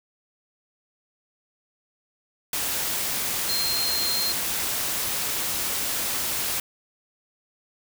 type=tone in noise; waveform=sine; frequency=4186 Hz; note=C8; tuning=in tune; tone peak=-25 dBFS; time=3.49-4.32 s; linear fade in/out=2 ms; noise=white; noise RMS=-27 dBFS; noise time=2.53-6.6 s; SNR=-1 dB; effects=none